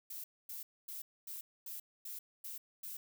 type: noise bursts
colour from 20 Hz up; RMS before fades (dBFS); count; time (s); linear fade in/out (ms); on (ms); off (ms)
violet; -45; 8; 0.1-2.97; 5; 140; 250
effects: none